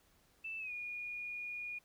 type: tone with pitch glide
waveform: sine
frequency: 2646 to 2440 Hz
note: E7 to D#7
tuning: +6 to -34 cents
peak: -40 dBFS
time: 0.44-1.79 s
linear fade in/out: 10 ms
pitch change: -140 cents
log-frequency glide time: 0.59-0.72 s
effects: pink hiss -70 dBFS RMS until 1.84 s